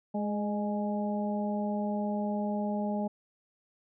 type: harmonic tone with a mistuned harmonic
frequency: 208.4 Hz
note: G#3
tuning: 6 cents sharp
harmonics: 1 / 2 / 3 / 4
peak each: -30 / -40 / -36 / -38 dBFS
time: 0.14-3.08 s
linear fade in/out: 10 ms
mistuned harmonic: 3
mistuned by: -29 cents
effects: none